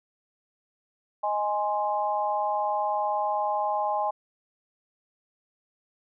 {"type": "chord", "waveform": "sine", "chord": "Ab major", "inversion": "second", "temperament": "equal", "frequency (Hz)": [622.3, 830.6, 1046.5], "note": ["Eb5", "Ab5", "C6"], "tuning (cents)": [0, 0, 0], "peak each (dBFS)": [-30, -26, -31], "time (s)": [1.23, 4.11], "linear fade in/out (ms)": 10, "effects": []}